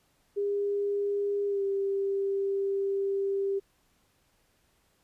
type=tone with pitch glide; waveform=sine; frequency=404.5 to 393.9 Hz; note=G#4 to G4; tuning=-46 to +8 cents; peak=-26 dBFS; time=0.36-3.6 s; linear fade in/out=20 ms; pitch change=-46 cents; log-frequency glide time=1.47-1.63 s; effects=pink hiss -69 dBFS RMS until 5.03 s + resampled to 32000 Hz